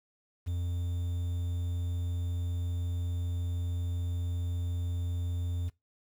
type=tone with quantisation; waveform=triangle; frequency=87.31 Hz; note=F2; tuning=in tune; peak=-28 dBFS; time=0.46-5.7 s; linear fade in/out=20 ms; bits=9; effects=noise-tail reverb RT60 0.2 s tail -21 dB re dry